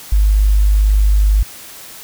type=tone; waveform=sine; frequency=51 Hz; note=G#1; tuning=31 cents flat; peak=-8 dBFS; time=0.12-1.43 s; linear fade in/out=5 ms; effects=white hiss -35 dBFS RMS until 2.03 s